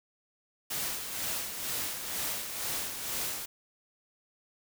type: noise with tremolo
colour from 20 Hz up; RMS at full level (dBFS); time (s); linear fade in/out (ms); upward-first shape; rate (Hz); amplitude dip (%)
white; -33; 0.7-3.46; 10; sine; 2.1; 50
effects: none